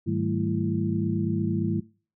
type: tone cluster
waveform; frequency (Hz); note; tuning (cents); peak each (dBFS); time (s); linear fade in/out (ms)
sine; 104.1 / 157.1 / 191.7 / 220.6 / 334.6; G#2 / D#3 / G3 / A3 / E4; +5 / +17 / -38 / +5 / +26; -30; 0.06-1.81; 20
effects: noise-tail reverb RT60 0.4 s tail -22 dB re dry